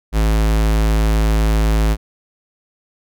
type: tone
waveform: square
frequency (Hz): 53.9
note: A1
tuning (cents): -35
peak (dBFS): -13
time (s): 0.12-1.97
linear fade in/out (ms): 50
effects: none